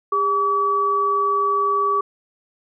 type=tone pair together; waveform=sine; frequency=404.5 / 1144 Hz; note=G#4 / D6; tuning=-46 / -46 cents; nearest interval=octave + tritone; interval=1800 cents; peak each=-24 / -17 dBFS; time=0.12-2.01 s; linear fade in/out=5 ms; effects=none